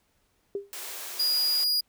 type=tone with exponential decay; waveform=sine; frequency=399.9 Hz; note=G4; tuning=35 cents sharp; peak=-25 dBFS; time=0.55-0.72 s; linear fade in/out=2 ms; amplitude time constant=36 ms
type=high-pass noise; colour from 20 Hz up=white; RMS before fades=-38 dBFS; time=0.73-1.64 s; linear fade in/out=0 ms; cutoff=310 Hz; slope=48 dB/octave
type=tone; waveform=45% pulse; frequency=4878 Hz; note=D#8; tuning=35 cents flat; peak=-22 dBFS; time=1.19-1.81 s; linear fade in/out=10 ms
effects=pink hiss -70 dBFS RMS until 1.88 s